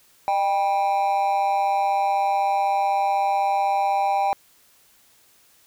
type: tone with amplitude modulation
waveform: triangle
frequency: 792 Hz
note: G5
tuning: 18 cents sharp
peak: -13 dBFS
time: 0.28-4.33 s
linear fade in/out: 0 ms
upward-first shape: sine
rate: 184 Hz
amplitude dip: 80%
effects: white hiss -57 dBFS RMS until 5.66 s